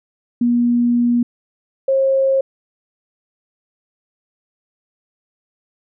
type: tone pair in turn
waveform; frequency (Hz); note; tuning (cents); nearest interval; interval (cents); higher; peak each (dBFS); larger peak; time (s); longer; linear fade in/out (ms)
sine; 240 / 537.2; B3 / C5; -49 / +46; octave + major second; 1395; second; -12 / -12; neither; 0.41-1.23 / 1.88-2.41; first; 5
effects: none